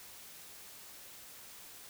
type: silence
effects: white hiss -52 dBFS RMS until 1.89 s